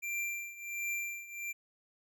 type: tone with tremolo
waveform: square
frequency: 2365 Hz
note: D7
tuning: 12 cents sharp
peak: -33 dBFS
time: 0.02-1.53 s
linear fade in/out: 20 ms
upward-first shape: triangle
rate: 1.4 Hz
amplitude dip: 85%
effects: none